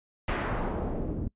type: noise with low-pass filter sweep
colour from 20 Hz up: pink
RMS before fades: -31 dBFS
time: 0.28-1.28 s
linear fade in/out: 2 ms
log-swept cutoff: 2300 to 240 Hz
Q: 1.2
effects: noise-tail reverb RT60 0.1 s tail -23 dB re dry + resampled to 8000 Hz